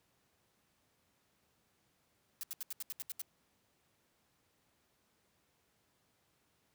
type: noise bursts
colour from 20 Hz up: blue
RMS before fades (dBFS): -41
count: 9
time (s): 2.41-3.217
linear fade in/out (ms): 0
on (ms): 23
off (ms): 75
effects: pink hiss -75 dBFS RMS until 6.74 s + high-pass 80 Hz 12 dB/octave